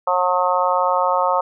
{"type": "harmonic tone", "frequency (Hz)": 180.8, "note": "F#3", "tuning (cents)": -40, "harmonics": [3, 4, 5, 6, 7], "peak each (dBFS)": [-21, -23, -20, -22, -23], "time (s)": [0.07, 1.41], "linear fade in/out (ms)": 5, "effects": []}